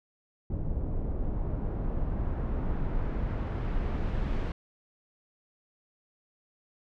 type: noise with low-pass filter sweep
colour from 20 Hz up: brown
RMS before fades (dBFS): -30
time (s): 0.5-4.52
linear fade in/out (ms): 2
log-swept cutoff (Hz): 510 to 3300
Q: 0.7
effects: none